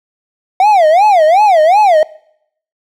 triangle tone with vibrato, 725 Hz, F#5, 35 cents flat, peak -3 dBFS, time 0.6-2.03 s, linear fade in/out 2 ms, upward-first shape sine, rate 2.7 Hz, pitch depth 290 cents each way, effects noise-tail reverb RT60 0.7 s tail -22 dB re dry

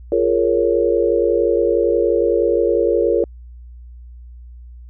sine chord, Bb minor seventh, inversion second, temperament equal, 349.2 / 415.3 / 466.2 / 554.4 Hz, F4 / Ab4 / Bb4 / Db5, 0 / 0 / 0 / 0 cents, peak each -19 / -20 / -17 / -20 dBFS, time 0.12-3.24 s, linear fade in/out 2 ms, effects added 60 Hz sine -35 dBFS peak until 4.89 s

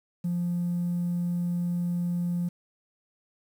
triangle tone, 174.61 Hz, F3, in tune, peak -22 dBFS, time 0.24-2.49 s, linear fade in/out 10 ms, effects tanh soft clip ceiling -22 dBFS + 9-bit

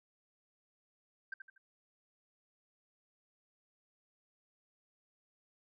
sine tone with echo, 1568 Hz, G6, in tune, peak -37 dBFS, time 1.32-1.34 s, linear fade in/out 5 ms, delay 80 ms, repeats 3, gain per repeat -8 dB, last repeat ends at 1.58 s, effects tanh soft clip ceiling -35 dBFS

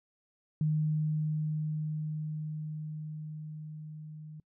sine tone with level ramp, 153.9 Hz, D#3, 19 cents flat, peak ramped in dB -25 to -43 dBFS, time 0.61-4.4 s, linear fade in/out 2 ms, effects noise-tail reverb RT60 0.1 s tail -25 dB re dry

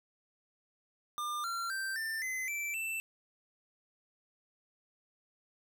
square tone with pitch steps, 1200 / 1370.5 / 1565.2 / 1787.6 / 2042 / 2332 / 2663 Hz, D6 / F6 / G6 / A6 / C7 / D7 / E7, +37 / -33 / -3 / +27 / -43 / -13 / +17 cents, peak -35 dBFS, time 1.18-3 s, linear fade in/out 0 ms, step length 260 ms, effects none

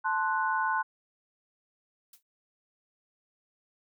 sine chord, F# diminished, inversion first, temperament equal, 880 / 1046.5 / 1480 Hz, A5 / C6 / F#6, 0 / 0 / 0 cents, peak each -30 dBFS, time 0.04-0.83 s, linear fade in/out 20 ms
blue noise with exponential decay, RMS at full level -47 dBFS, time 2.13-2.23 s, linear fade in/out 5 ms, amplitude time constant 21 ms
effects none

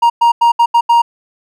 triangle tone bursts at uneven times, 939 Hz, A#5, 12 cents sharp, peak -4 dBFS, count 6, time 0.02-0.1 / 0.21-0.32 / 0.41-0.52 / 0.59-0.66 / 0.74-0.81 / 0.89-1.02 s, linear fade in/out 10 ms, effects none

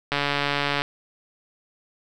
click train, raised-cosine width 0.3 ms, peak -7 dBFS, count 101, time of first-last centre 0.12-0.819 s, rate 143 Hz, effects none

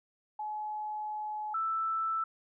sine tone pair in turn, 850 / 1322.4 Hz, G#5 / E6, +40 / +5 cents, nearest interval minor sixth, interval 765 cents, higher second, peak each -34 / -29 dBFS, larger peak second, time 0.39-1.54 / 1.54-2.24 s, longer first, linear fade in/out 5 ms, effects none

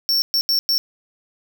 square tone bursts at uneven times, 5450 Hz, F8, 43 cents flat, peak -16 dBFS, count 4, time 0.09-0.22 / 0.34-0.41 / 0.49-0.59 / 0.69-0.78 s, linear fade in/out 0 ms, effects none

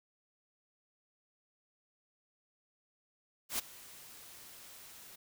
white noise with ADSR envelope, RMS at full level -33 dBFS, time 3.49-5.16 s, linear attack 98 ms, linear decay 13 ms, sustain -20 dB, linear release 10 ms, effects none

